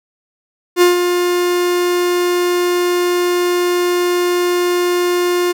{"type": "tone with ADSR envelope", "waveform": "45% pulse", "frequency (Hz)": 354.4, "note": "F4", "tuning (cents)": 25, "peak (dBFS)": -6, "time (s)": [0.76, 5.53], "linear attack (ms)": 56, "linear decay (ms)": 140, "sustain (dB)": -7, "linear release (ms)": 20, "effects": []}